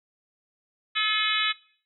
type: harmonic tone with a mistuned harmonic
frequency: 430 Hz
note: A4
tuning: 40 cents flat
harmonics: 3 / 4 / 5 / 6 / 7 / 8 / 9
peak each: -30 / -30 / -30 / -30 / -30 / -30 / -30 dBFS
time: 0.95-1.53 s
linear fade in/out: 20 ms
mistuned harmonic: 6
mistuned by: -38 cents
effects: noise-tail reverb RT60 0.5 s tail -19 dB re dry